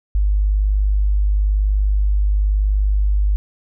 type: tone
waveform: sine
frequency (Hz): 50.5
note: G#1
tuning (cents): -48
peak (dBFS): -13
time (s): 0.15-3.36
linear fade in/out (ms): 0
effects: none